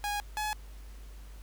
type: tone pair in turn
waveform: sawtooth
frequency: 824 / 848.6 Hz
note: G#5 / G#5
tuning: -14 / +37 cents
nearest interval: minor second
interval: 51 cents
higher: second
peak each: -27 dBFS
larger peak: neither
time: 0.04-0.2 / 0.37-0.53 s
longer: neither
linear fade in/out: 0 ms
effects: added 50 Hz sine -44 dBFS peak until 1.42 s + pink hiss -58 dBFS RMS until 1.42 s